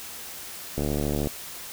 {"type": "click train", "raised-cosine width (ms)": 2, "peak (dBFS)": -14, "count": 37, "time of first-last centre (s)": [0.78, 1.272], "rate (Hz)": 73.2, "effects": ["white hiss -39 dBFS RMS until 1.72 s"]}